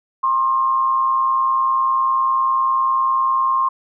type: tone with amplitude modulation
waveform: sine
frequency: 1065 Hz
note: C6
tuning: 30 cents sharp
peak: -12 dBFS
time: 0.23-3.69 s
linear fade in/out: 10 ms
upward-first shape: sine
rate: 120 Hz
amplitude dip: 50%
effects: none